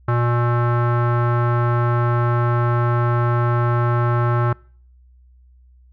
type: tone with low-pass filter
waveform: square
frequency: 120 Hz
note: B2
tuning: 49 cents flat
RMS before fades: -18 dBFS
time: 0.08-4.53 s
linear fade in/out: 5 ms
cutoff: 1300 Hz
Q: 3.5
effects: noise-tail reverb RT60 0.5 s tail -25 dB re dry + added 62 Hz sine -47 dBFS peak until 5.92 s